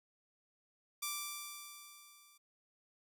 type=tone with level ramp; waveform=5% pulse; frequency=1173 Hz; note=D6; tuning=2 cents flat; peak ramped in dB=-24 to -51 dBFS; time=1.02-2.38 s; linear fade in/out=10 ms; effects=none